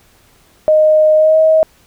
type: tone with pitch glide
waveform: sine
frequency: 619 to 634.2 Hz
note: D#5 to D#5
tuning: -9 to +33 cents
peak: -6 dBFS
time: 0.68-1.63 s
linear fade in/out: 0 ms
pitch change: +42 cents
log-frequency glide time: 1.16-1.38 s
effects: pink hiss -50 dBFS RMS until 1.86 s